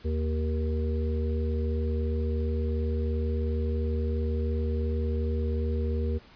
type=harmonic tone with a mistuned harmonic; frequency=77.7 Hz; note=D#2; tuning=2 cents flat; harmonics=1 / 3 / 5 / 6; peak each=-26 / -35 / -37 / -36 dBFS; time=0.04-6.19 s; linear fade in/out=20 ms; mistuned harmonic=6; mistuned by=+19 cents; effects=pink hiss -54 dBFS RMS until 6.35 s + resampled to 11025 Hz